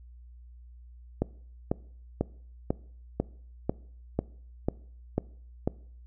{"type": "click train", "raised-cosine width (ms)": 2, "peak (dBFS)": -12, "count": 10, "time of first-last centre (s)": [1.22, 5.675], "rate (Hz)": 2.02, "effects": ["noise-tail reverb RT60 0.6 s tail -22 dB re dry", "added 60 Hz sine -47 dBFS peak until 6.06 s"]}